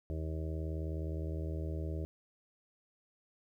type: harmonic tone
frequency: 79.4 Hz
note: D#2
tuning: 36 cents sharp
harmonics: 1 / 2 / 4 / 5 / 6 / 7 / 8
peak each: -36 / -43 / -45 / -47 / -53 / -50 / -52 dBFS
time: 0.1-2.05 s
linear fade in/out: 0 ms
effects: 12-bit